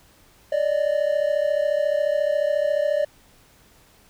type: tone pair together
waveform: triangle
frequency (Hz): 576 / 610.2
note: D5 / D#5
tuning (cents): -34 / -34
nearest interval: minor second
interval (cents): 100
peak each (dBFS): -20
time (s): 0.52-3.05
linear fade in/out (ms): 5
effects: pink hiss -55 dBFS RMS until 4.09 s

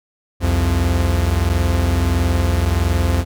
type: tone pair together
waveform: 45% pulse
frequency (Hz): 65.2 / 86.69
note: C2 / F2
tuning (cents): -5 / -12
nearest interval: perfect fourth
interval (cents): 493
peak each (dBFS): -19 / -16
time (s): 0.4-3.25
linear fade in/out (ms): 50
effects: none

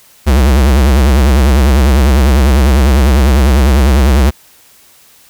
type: tone with vibrato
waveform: square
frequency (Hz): 67.4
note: C#2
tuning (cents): -48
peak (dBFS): -6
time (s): 0.26-4.31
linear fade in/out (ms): 20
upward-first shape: triangle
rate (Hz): 10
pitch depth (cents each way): 220
effects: white hiss -44 dBFS RMS until 5.29 s

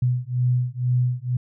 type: beating tone pair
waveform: sine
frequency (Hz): 123.47 / 125.57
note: B2 / B2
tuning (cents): 0 / +29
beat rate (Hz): 2.1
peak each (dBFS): -22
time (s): 0.02-1.37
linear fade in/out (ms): 5
effects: none

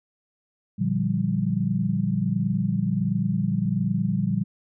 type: chord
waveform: sine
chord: G minor seventh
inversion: first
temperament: equal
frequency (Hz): 116.54 / 146.83 / 174.61 / 196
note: Bb2 / D3 / F3 / G3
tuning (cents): 0 / 0 / 0 / 0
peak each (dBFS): -28 / -29 / -26 / -25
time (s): 0.78-4.44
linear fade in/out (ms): 20
effects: none

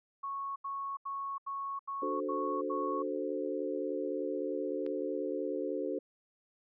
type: tone bursts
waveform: sine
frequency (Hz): 1104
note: C#6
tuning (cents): -7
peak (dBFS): -35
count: 7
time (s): 0.23-3.026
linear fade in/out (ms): 10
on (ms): 330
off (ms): 81
type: chord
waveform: sine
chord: D dominant seventh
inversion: none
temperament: equal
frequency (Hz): 293.7 / 370 / 440 / 523.3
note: D4 / F#4 / A4 / C5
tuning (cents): 0 / 0 / 0 / 0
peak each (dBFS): -38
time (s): 2.02-5.99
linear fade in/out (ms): 5
type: click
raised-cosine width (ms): 0.3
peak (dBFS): -35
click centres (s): 4.864
effects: none

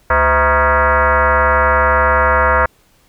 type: tone with frequency modulation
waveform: sine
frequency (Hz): 220.4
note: A3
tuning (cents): +3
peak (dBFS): -9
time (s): 0.1-2.66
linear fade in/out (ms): 5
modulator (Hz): 290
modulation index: 5.3
effects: pink hiss -54 dBFS RMS until 3.08 s

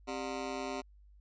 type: ring-modulated tone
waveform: 20% pulse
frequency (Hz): 329.6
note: E4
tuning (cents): 0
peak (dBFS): -28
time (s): 0.07-0.82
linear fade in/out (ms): 20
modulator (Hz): 65.2
effects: added 50 Hz sine -56 dBFS peak until 1.2 s + resampled to 16000 Hz

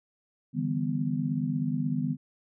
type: chord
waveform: sine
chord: E minor seventh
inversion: third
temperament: just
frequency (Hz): 148.33 / 164.81 / 197.78 / 247.2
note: D3 / E3 / G3 / B3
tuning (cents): +18 / 0 / +16 / +2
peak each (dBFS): -31 / -33 / -34 / -30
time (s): 0.53-2.17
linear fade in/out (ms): 50
effects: none

